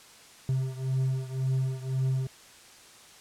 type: beating tone pair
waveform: triangle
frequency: 130.81 / 132.71 Hz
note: C3 / C3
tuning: 0 / +25 cents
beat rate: 1.9 Hz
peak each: -26 / -29 dBFS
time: 0.49-2.27 s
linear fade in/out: 2 ms
effects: white hiss -52 dBFS RMS until 3.2 s + low-pass 9000 Hz 12 dB/octave